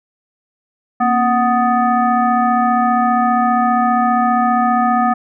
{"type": "tone with frequency modulation", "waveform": "sine", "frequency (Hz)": 740, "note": "F#5", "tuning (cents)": 0, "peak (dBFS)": -11, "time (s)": [1, 5.14], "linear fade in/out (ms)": 10, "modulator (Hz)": 505, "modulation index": 1.2, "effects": []}